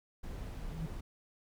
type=noise; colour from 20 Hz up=brown; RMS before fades=-42 dBFS; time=0.23-1.01 s; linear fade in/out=10 ms
type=tone with exponential growth; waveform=sine; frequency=160.7 Hz; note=E3; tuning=44 cents flat; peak=-34 dBFS; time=0.44-0.86 s; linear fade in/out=2 ms; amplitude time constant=91 ms
effects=none